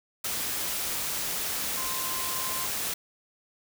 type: tone in noise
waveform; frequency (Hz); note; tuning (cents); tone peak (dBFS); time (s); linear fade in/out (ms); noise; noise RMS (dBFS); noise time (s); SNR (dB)
sine; 1043; C6; -6; -37; 1.77-2.66; 5; white; -31; 0.24-2.94; -9
effects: none